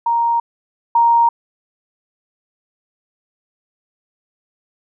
sine tone pair in turn, 934 / 934 Hz, A#5 / A#5, +3 / +3 cents, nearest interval unison, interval 0 cents, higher neither, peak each -13 / -9 dBFS, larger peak second, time 0.06-0.4 / 0.95-1.29 s, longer neither, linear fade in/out 5 ms, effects none

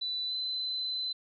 sine tone with pitch glide, 3980 to 4036 Hz, B7 to B7, +13 to +37 cents, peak -31 dBFS, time 0.01-1.13 s, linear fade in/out 10 ms, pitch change +24 cents, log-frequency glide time 0.27-0.33 s, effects none

